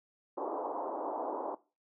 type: band-pass noise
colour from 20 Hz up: white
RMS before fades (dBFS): -37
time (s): 0.37-1.55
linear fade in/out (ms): 5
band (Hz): 290 to 1000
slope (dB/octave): 48
effects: noise-tail reverb RT60 0.3 s tail -19 dB re dry